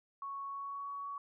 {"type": "tone with pitch glide", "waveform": "sine", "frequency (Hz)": [1108.7, 1124.2], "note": ["C#6", "C#6"], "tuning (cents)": [0, 24], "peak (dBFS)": -39, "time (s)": [0.22, 1.18], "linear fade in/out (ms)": 2, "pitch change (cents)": 24, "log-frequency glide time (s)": [0.46, 0.91], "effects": []}